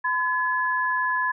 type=tone pair together; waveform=sine; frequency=1012.6 / 1703 Hz; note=B5 / G#6; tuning=+43 / +43 cents; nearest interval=major sixth; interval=900 cents; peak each=-24 dBFS; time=0.04-1.32 s; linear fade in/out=10 ms; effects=none